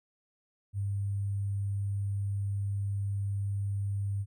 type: tone with sample-and-hold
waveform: sine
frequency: 99.7 Hz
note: G2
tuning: 30 cents sharp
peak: -29 dBFS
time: 0.73-4.26 s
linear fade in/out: 50 ms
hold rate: 8820 Hz
effects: none